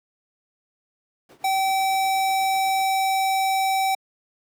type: noise with tremolo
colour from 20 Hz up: brown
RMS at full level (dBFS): -37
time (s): 1.29-2.82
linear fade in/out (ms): 2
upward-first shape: triangle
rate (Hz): 8.1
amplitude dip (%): 85
type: tone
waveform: square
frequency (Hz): 770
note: G5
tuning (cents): -31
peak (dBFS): -20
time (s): 1.44-3.95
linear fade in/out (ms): 5
effects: high-pass 300 Hz 12 dB/octave